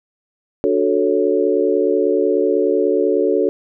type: chord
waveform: sine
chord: D major seventh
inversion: none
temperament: equal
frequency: 293.7 / 370 / 440 / 554.4 Hz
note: D4 / F#4 / A4 / C#5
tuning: 0 / 0 / 0 / 0 cents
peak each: -21 / -18 / -17 / -21 dBFS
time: 0.64-3.49 s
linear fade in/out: 0 ms
effects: none